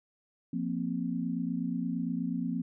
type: chord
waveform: sine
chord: F suspended fourth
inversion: none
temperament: equal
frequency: 174.61 / 233.1 / 261.6 Hz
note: F3 / Bb3 / C4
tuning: 0 / 0 / 0 cents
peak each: -34 dBFS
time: 0.53-2.62 s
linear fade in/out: 5 ms
effects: none